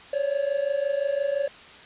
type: tone pair together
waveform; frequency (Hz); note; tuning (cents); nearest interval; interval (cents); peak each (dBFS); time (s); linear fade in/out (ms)
triangle; 546.2 / 572; C#5 / D5; -26 / -46; minor second; 80; -25 / -23; 0.13-1.48; 5
effects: white hiss -46 dBFS RMS until 1.85 s + resampled to 8000 Hz